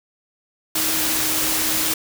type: tone in noise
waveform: sine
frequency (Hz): 314.5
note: D#4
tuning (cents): +19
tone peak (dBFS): -31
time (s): 0.75-1.94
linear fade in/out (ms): 5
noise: white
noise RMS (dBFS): -21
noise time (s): 0.75-1.94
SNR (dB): -13
effects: none